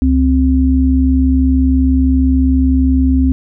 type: tone pair together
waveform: sine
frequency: 69.29 / 261.6 Hz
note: C#2 / C4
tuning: 0 / 0 cents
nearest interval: octave + major seventh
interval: 2300 cents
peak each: -11 dBFS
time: 0.02-3.32 s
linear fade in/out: 0 ms
effects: none